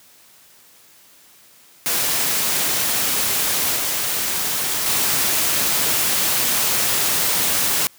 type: noise with level steps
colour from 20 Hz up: white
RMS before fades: -20 / -22 / -19 dBFS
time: 1.86-7.87 s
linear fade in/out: 0 ms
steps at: 3.76 / 4.86 s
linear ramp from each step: 5 ms
effects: white hiss -50 dBFS RMS until 7.98 s + high-pass 80 Hz 12 dB/octave